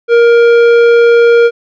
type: tone with tanh clipping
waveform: sine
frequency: 469.5 Hz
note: A#4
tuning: 12 cents sharp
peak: -5 dBFS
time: 0.08-1.51 s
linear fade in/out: 50 ms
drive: 12 dB
effects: none